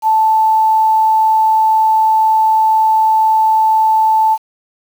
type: tone with quantisation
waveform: sine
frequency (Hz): 878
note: A5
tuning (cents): -4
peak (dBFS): -8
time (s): 0.02-4.38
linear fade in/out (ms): 50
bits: 6
effects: none